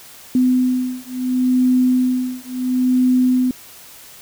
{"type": "beating tone pair", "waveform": "sine", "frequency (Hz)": [252.9, 253.62], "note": ["B3", "B3"], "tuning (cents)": [41, 46], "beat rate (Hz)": 0.72, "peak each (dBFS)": [-17, -17], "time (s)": [0.35, 3.51], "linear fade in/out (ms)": 2, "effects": ["white hiss -41 dBFS RMS until 4.21 s"]}